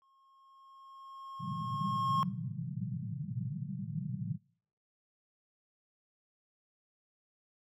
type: tone with exponential growth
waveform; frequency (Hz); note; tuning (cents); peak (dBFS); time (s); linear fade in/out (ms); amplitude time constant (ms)
triangle; 1079; C#6; -47; -25; 0.02-2.23; 0; 480
type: band-pass noise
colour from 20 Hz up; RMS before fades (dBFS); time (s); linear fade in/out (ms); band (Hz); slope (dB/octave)
pink; -38; 1.39-4.38; 50; 110 to 200; 96
effects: noise-tail reverb RT60 0.6 s tail -26 dB re dry

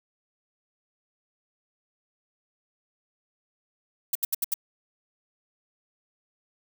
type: noise bursts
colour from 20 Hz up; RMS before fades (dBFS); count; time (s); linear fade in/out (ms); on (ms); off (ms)
violet; -25; 5; 4.13-4.541; 5; 23; 74
effects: none

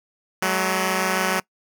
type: tone pair together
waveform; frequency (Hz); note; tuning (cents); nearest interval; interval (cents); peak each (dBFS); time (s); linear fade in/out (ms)
5% pulse; 187.23 / 213.8; F#3 / A3; +21 / -49; major second; 230; -10 / -14; 0.42-1.4; 5
effects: noise-tail reverb RT60 0.1 s tail -23 dB re dry

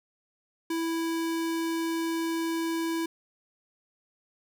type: tone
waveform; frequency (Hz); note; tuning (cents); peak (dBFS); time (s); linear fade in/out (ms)
square; 329.6; E4; 0; -28; 0.7-3.06; 5
effects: none

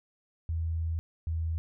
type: tone pair in turn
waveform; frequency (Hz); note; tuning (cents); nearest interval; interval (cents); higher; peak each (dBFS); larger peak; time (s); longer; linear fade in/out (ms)
sine; 81.8 / 81.41; E2 / E2; -13 / -21; unison; 8; first; -28; neither; 0.49-0.99 / 1.27-1.58; first; 0
effects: none

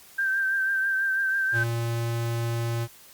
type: tone with vibrato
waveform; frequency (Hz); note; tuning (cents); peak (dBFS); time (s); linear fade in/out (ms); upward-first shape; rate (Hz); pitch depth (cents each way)
sine; 1568; G6; 0; -22; 0.18-1.64; 10; triangle; 6.1; 37
type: tone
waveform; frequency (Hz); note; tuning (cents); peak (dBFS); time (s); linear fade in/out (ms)
square; 116.54; A#2; 0; -26; 1.52-2.88; 50
effects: white hiss -51 dBFS RMS until 3.13 s + Opus 48 kbps

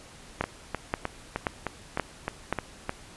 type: two click trains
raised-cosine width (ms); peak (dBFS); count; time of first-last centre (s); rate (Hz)
0.5; -13 / -10; 9 / 5; 0.44-2.894 / 0.41-2.526; 3.26 / 1.89
effects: pink hiss -49 dBFS RMS until 3.16 s + resampled to 24000 Hz

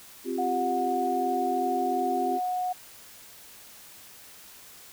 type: chord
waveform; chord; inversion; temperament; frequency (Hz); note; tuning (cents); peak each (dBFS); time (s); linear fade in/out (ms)
sine; C suspended fourth; none; equal; 261.6 / 349.2 / 392; C4 / F4 / G4; 0 / 0 / 0; -32; 0.24-2.4; 50
type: tone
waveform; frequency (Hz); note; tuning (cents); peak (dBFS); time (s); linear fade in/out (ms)
sine; 730; F#5; -24; -26; 0.38-2.73; 10
effects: white hiss -49 dBFS RMS until 4.92 s

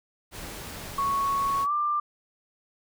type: noise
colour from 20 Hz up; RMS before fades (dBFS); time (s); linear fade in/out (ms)
pink; -39; 0.31-1.67; 50
type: tone with pitch glide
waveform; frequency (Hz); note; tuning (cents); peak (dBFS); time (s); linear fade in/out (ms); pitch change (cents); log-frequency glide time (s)
sine; 1108.7 to 1188.3; C#6 to D6; 0 to +20; -23; 0.98-2; 5; +120; 1.62-1.72
effects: none

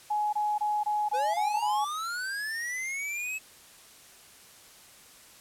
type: tone bursts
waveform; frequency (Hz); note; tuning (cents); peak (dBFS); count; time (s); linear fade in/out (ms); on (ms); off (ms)
sine; 840; G#5; +19; -25; 7; 0.1-1.848; 10; 230; 23
type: linear sweep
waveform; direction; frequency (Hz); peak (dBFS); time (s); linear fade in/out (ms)
square; up; 480 to 2600; -32; 1.13-3.39; 20
effects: white hiss -53 dBFS RMS until 5.4 s + low-pass 12000 Hz 12 dB/octave

